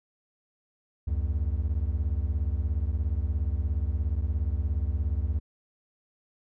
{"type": "beating tone pair", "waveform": "triangle", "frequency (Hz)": [68.4, 85.4], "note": ["C#2", "F2"], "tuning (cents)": [-23, -38], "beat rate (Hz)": 17, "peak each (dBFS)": [-25, -27], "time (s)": [1.07, 5.4], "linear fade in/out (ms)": 10, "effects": []}